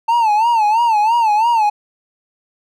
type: tone with vibrato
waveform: triangle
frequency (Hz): 890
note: A5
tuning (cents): +20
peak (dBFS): -9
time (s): 0.08-1.7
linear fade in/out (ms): 10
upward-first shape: sine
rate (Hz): 3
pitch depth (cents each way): 120
effects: none